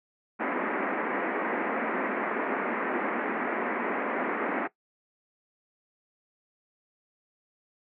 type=band-pass noise; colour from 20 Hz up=pink; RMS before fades=-30 dBFS; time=0.39-4.68 s; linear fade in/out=20 ms; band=220 to 2200 Hz; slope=48 dB/octave; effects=noise-tail reverb RT60 0.1 s tail -18 dB re dry